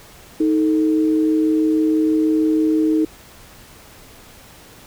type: tone pair together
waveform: sine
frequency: 313.8 / 440 Hz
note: D#4 / A4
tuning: +15 / 0 cents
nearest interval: tritone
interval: 585 cents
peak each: -14 / -23 dBFS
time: 0.4-3.05 s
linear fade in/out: 5 ms
effects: pink hiss -44 dBFS RMS until 4.86 s